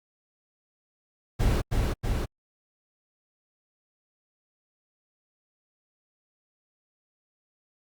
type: noise with echo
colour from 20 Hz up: brown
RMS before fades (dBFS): -23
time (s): 1.39-1.62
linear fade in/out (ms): 20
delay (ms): 320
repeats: 2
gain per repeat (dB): -2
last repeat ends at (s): 2.26
effects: Opus 48 kbps